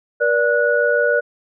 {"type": "tone cluster", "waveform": "sine", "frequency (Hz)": [478.6, 585, 1465], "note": ["A#4", "D5", "F#6"], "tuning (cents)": [46, -7, -18], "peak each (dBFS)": -18, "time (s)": [0.2, 1.21], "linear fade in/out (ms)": 20, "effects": []}